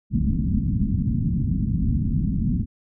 white low-pass noise, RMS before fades -22 dBFS, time 0.1-2.66 s, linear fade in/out 50 ms, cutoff 240 Hz, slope 48 dB/octave, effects none

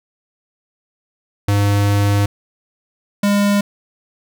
square tone pair in turn, 101.5 / 203 Hz, G#2 / G#3, -39 / -39 cents, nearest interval octave, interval 1200 cents, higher second, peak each -13 dBFS, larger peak neither, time 1.48-2.26 / 3.23-3.61 s, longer first, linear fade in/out 5 ms, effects none

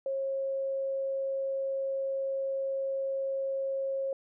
sine tone, 541 Hz, C#5, 42 cents flat, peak -29 dBFS, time 0.06-4.13 s, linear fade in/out 2 ms, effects none

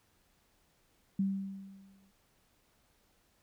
sine tone with exponential decay, 194.6 Hz, G3, 12 cents flat, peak -26 dBFS, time 1.19-2.11 s, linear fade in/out 5 ms, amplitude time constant 200 ms, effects pink hiss -71 dBFS RMS until 3.42 s

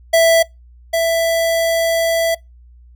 square tone pair in turn, 660 / 662.5 Hz, E5 / E5, +2 / +9 cents, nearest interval unison, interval 7 cents, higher second, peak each -9 / -14 dBFS, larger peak first, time 0.13-0.43 / 0.93-2.35 s, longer second, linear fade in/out 10 ms, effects noise-tail reverb RT60 0.2 s tail -25 dB re dry + added 60 Hz sine -41 dBFS peak until 2.95 s

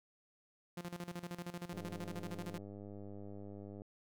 sawtooth tone with tremolo, 174.61 Hz, F3, in tune, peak -37 dBFS, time 0.77-2.58 s, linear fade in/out 5 ms, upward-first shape square, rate 13 Hz, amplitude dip 80%
click train, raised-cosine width 2 ms, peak -37 dBFS, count 212, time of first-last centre 1.73-3.819 s, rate 101 Hz
effects none

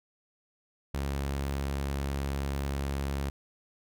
sawtooth tone, 69.3 Hz, C#2, in tune, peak -26 dBFS, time 0.94-3.3 s, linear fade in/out 5 ms, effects none

